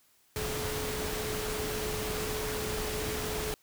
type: tone in noise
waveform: sine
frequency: 428.4 Hz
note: A4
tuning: 46 cents flat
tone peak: -36 dBFS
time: 0.36-3.54 s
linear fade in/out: 0 ms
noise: pink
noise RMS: -35 dBFS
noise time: 0.36-3.54 s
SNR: -4 dB
effects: white hiss -66 dBFS RMS until 3.62 s